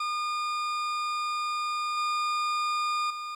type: tone with level steps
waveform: 40% pulse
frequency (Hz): 1215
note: D#6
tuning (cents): -42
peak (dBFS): -27 / -25 / -33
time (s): 0-3.35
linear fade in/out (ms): 5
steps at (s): 1.97 / 3.1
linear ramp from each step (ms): 5
effects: low-pass 6000 Hz 12 dB/octave + 10-bit